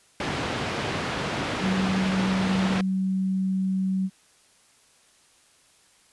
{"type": "band-pass noise", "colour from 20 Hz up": "pink", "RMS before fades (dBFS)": -29, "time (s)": [0.2, 2.81], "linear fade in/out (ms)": 2, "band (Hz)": [110, 3500], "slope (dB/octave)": 12}
{"type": "tone", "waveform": "sine", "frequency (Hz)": 189.5, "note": "F#3", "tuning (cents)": 42, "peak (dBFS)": -22, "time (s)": [1.6, 4.1], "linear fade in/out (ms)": 50}
{"effects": ["white hiss -59 dBFS RMS until 6.12 s", "resampled to 24000 Hz"]}